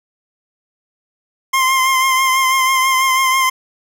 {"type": "tone with vibrato", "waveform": "25% pulse", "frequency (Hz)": 1051, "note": "C6", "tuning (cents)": 7, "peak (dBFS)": -8, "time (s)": [1.53, 3.5], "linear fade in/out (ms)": 10, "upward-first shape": "triangle", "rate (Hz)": 6.1, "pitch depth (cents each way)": 36, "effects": []}